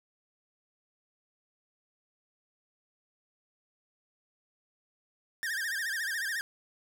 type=tone with vibrato; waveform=45% pulse; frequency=1712 Hz; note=A6; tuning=48 cents flat; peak=-31 dBFS; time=5.43-6.41 s; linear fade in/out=0 ms; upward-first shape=sine; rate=14 Hz; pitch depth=160 cents each way; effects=none